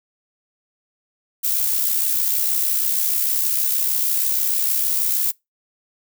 violet noise with amplitude modulation, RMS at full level -18 dBFS, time 1.43-5.32 s, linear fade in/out 20 ms, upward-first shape sine, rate 66.4 Hz, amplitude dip 45%, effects noise-tail reverb RT60 0.2 s tail -25 dB re dry

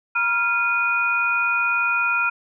sine tone cluster, 954 / 1389 / 2464 Hz, A#5 / F6 / D#7, +40 / -10 / -17 cents, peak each -29 / -20 / -22 dBFS, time 0.15-2.3 s, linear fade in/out 10 ms, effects none

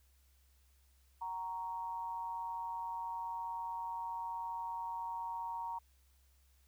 sine tone with amplitude modulation, 932.3 Hz, A#5, in tune, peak -35 dBFS, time 1.21-5.79 s, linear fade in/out 10 ms, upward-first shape sine, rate 179 Hz, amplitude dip 65%, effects added 66 Hz sine -66 dBFS peak until 6.67 s + white hiss -74 dBFS RMS until 6.67 s

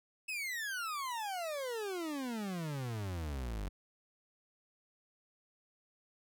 40% pulse exponential sweep, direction down, 2637 to 46.25 Hz, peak -36 dBFS, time 0.28-3.69 s, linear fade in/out 10 ms, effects none

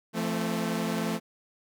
sawtooth chord, F major, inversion none, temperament equal with one note detuned, 170.72 / 220 / 261.6 Hz, F3 / A3 / C4, -39 / 0 / 0 cents, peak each -28 / -26 / -32 dBFS, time 0.13-1.2 s, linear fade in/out 50 ms, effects none

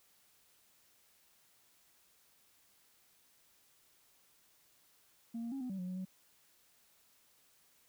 sine tone with pitch steps, 230.8 / 233.3 / 271.6 / 252.1 / 192 / 181.2 / 183.8 / 187 Hz, A#3 / A#3 / C#4 / B3 / G3 / F#3 / F#3 / F#3, -17 / +2 / -35 / +36 / -36 / -36 / -11 / +19 cents, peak -36 dBFS, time 5.34-6.052 s, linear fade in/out 10 ms, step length 89 ms, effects tanh soft clip ceiling -36 dBFS + white hiss -69 dBFS RMS until 7.88 s

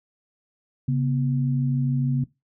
sine tone pair together, 136.66 / 243.5 Hz, C#3 / B3, -24 / -24 cents, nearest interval minor seventh, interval 1000 cents, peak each -20 / -27 dBFS, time 0.88-2.24 s, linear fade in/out 5 ms, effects noise-tail reverb RT60 0.2 s tail -18 dB re dry

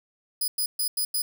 5% pulse tone bursts at uneven times, 4978 Hz, D#8, in tune, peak -17 dBFS, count 5, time 0.41-0.48 / 0.58-0.66 / 0.79-0.88 / 0.97-1.05 / 1.14-1.22 s, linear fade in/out 5 ms, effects none

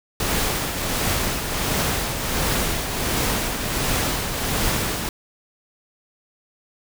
pink noise with tremolo, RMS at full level -21 dBFS, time 0.2-5.09 s, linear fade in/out 2 ms, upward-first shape triangle, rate 1.4 Hz, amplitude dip 50%, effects none

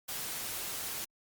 white noise, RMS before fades -38 dBFS, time 0.08-1.05 s, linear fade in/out 10 ms, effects Opus 48 kbps

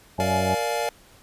harmonic tone, 93.5 Hz, F#2, 19 cents sharp, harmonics 1 / 2 / 3 / 4 / 5 / 6 / 7 / 9, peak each -28 / -28 / -36 / -35 / -38 / -32 / -33 / -27 dBFS, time 0.18-0.55 s, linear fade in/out 10 ms
square chord, Bb dominant seventh, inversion none, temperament equal with one note detuned, 466.2 / 587.3 / 698.5 / 847.1 Hz, Bb4 / D5 / F5 / Ab5, 0 / 0 / 0 / +34 cents, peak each -30 dBFS, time 0.2-0.89 s, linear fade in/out 0 ms
effects pink hiss -53 dBFS RMS until 1.22 s + resampled to 32000 Hz

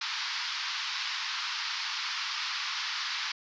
white band-pass noise, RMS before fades -34 dBFS, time 0.01-3.32 s, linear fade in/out 5 ms, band 940 to 5300 Hz, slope 48 dB/octave, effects resampled to 16000 Hz

